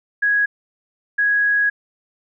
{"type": "tone pair in turn", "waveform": "sine", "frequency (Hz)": [1661.2, 1661.2], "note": ["G#6", "G#6"], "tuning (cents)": [0, 0], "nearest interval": "unison", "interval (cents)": 0, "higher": "neither", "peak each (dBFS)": [-14, -14], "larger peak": "neither", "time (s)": [[0.22, 0.46], [1.18, 1.7]], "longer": "second", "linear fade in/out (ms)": 10, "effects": []}